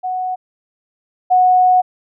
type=tone pair in turn; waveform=sine; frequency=739 / 734.3 Hz; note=F#5 / F#5; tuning=-2 / -13 cents; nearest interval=unison; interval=11 cents; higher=first; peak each=-18 / -8 dBFS; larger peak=second; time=0.03-0.36 / 1.3-1.82 s; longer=second; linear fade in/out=20 ms; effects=none